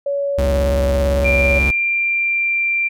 sine tone, 563 Hz, C#5, 27 cents sharp, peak -17 dBFS, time 0.06-1.59 s, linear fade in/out 5 ms
45% pulse tone with vibrato, 67.8 Hz, C#2, 38 cents flat, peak -16 dBFS, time 0.38-1.71 s, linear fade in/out 5 ms, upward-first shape triangle, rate 18 Hz, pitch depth 270 cents each way
sine tone with pitch glide, 2381 to 2365 Hz, D7 to D7, +23 to +12 cents, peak -15 dBFS, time 1.24-2.89 s, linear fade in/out 20 ms, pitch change -11 cents, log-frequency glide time 1.67-2.65 s
effects none

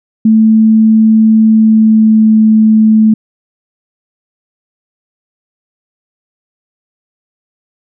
sine tone with pitch glide, 220 to 218.1 Hz, A3 to A3, 0 to -15 cents, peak -3 dBFS, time 0.25-3.14 s, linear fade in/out 5 ms, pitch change -15 cents, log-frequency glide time 1.45-2.38 s, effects none

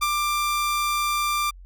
sawtooth tone with ADSR envelope, 1185 Hz, D6, 15 cents sharp, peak -15 dBFS, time 0.01-1.51 s, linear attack 19 ms, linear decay 34 ms, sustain -3 dB, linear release 15 ms, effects added 45 Hz sine -41 dBFS peak until 1.65 s

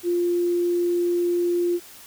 sine tone, 349.2 Hz, F4, in tune, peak -19 dBFS, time 0.03-1.8 s, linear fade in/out 50 ms, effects white hiss -45 dBFS RMS until 2.06 s

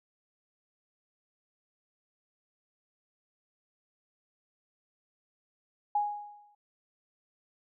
sine tone with exponential decay, 828 Hz, G#5, 5 cents flat, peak -23 dBFS, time 5.95-6.55 s, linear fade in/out 5 ms, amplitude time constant 130 ms, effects none

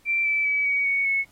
sine tone with pitch steps, 2349 / 2318 / 2287 / 2257 / 2227 / 2198 Hz, D7 / D7 / D7 / C#7 / C#7 / C#7, 0 / -23 / -47 / +31 / +7 / -15 cents, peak -20 dBFS, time 0.05-1.25 s, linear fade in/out 50 ms, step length 200 ms, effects pink hiss -59 dBFS RMS until 1.31 s + AAC 48 kbps

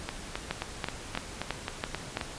two click trains, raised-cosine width 0.3 ms, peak -13 / -15 dBFS, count 6 / 9, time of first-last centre 0.51-2.171 / 0.09-2.212 s, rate 3.01 / 3.77 Hz, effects pink hiss -42 dBFS RMS until 2.38 s + resampled to 22050 Hz

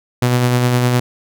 sawtooth tone with tremolo, 123.47 Hz, B2, in tune, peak -7 dBFS, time 0.22-1 s, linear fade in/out 5 ms, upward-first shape sine, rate 9.8 Hz, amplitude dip 30%, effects none

